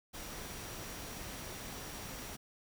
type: tone in noise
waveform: sine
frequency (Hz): 5730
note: F8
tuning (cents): +44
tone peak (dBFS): -56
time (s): 0.13-2.37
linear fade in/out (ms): 20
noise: pink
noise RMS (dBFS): -45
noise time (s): 0.13-2.37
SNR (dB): -14
effects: none